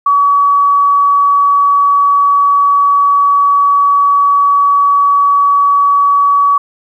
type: tone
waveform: sine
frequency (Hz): 1135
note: C#6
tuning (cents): +41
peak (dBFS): -6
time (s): 0.06-6.58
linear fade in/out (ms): 5
effects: 8-bit